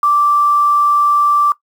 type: tone with quantisation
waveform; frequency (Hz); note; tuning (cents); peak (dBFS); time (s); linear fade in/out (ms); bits
sine; 1170; D6; -7; -9; 0.03-1.52; 2; 6
effects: noise-tail reverb RT60 0.1 s tail -17 dB re dry